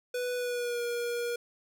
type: tone with pitch glide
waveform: square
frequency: 493.9 to 476.8 Hz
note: B4 to A#4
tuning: 0 to +39 cents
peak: -31 dBFS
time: 0.14-1.36 s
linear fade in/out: 5 ms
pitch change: -61 cents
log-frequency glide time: 0.36-0.82 s
effects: none